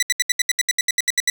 15% pulse tone bursts, 1975.5 Hz, B6, in tune, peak -9 dBFS, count 14, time 0-1.3 s, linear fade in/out 2 ms, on 26 ms, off 72 ms, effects none

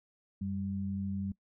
sine tone pair together, 92.5 / 196 Hz, F#2 / G3, 0 / 0 cents, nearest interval octave + minor second, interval 1300 cents, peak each -38 / -34 dBFS, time 0.41-1.32 s, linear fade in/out 5 ms, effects noise-tail reverb RT60 0.1 s tail -21 dB re dry

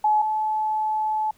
sine tone pair in turn, 852 / 862.9 Hz, G#5 / A5, +44 / -34 cents, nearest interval unison, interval 22 cents, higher second, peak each -16 / -21 dBFS, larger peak first, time 0.04-0.22 / 0.22-1.31 s, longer second, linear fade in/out 5 ms, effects pink hiss -59 dBFS RMS until 1.37 s

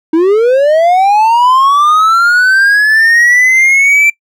triangle linear sweep, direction up, 311.1 to 2349 Hz, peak -3 dBFS, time 0.13-4.1 s, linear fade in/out 5 ms, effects noise-tail reverb RT60 0.1 s tail -22 dB re dry

